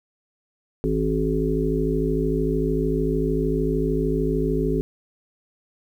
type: harmonic tone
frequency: 53.3 Hz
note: G#1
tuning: 46 cents sharp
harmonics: 1 / 3 / 5 / 7 / 8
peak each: -26 / -26 / -26 / -26 / -26 dBFS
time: 0.84-4.81 s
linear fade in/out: 0 ms
effects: 9-bit